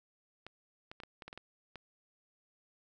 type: clicks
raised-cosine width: 0.3 ms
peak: -30 dBFS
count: 9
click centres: 0.466 / 0.915 / 1.002 / 1.035 / 1.222 / 1.28 / 1.329 / 1.376 / 1.757 s
effects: none